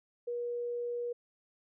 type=tone; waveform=sine; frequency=480 Hz; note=B4; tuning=49 cents flat; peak=-33 dBFS; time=0.27-1.13 s; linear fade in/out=10 ms; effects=none